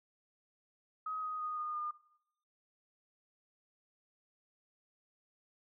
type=tone with pitch steps; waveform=sine; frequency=1264 / 1250.9 / 1238 / 1225.2 / 1212.5 Hz; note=D#6 / D#6 / D#6 / D#6 / D#6; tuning=+27 / +9 / -9 / -27 / -45 cents; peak=-36 dBFS; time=1.06-1.91 s; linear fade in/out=5 ms; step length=170 ms; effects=noise-tail reverb RT60 0.7 s tail -18 dB re dry